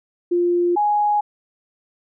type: tone pair in turn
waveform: sine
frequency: 349.9 / 832.2 Hz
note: F4 / G#5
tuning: +3 / +3 cents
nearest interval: octave + minor third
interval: 1500 cents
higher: second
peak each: -15 dBFS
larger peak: neither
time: 0.31-0.76 / 0.76-1.21 s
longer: neither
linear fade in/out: 10 ms
effects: none